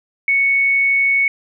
sine tone, 2217 Hz, C#7, in tune, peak -12 dBFS, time 0.28-1.28 s, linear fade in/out 2 ms, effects none

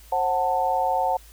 sine chord, F# diminished, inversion second, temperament just, 532.8 / 740 / 888 Hz, C5 / F#5 / A5, +31 / 0 / +16 cents, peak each -27 / -23 / -24 dBFS, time 0.12-1.17 s, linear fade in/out 5 ms, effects added 54 Hz sine -47 dBFS peak until 1.32 s + white hiss -52 dBFS RMS until 1.32 s

